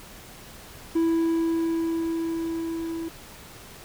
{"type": "tone with level ramp", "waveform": "triangle", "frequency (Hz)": 329.6, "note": "E4", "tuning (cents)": 0, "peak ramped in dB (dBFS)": [-17, -27], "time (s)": [0.95, 3.09], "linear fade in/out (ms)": 10, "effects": ["pink hiss -45 dBFS RMS until 3.84 s"]}